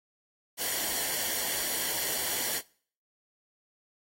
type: noise with comb filter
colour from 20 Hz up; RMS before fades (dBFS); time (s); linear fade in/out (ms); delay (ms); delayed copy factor
white; -31; 0.57-2.62; 50; 0.79; -0.55
effects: noise-tail reverb RT60 0.5 s tail -23 dB re dry + AAC 48 kbps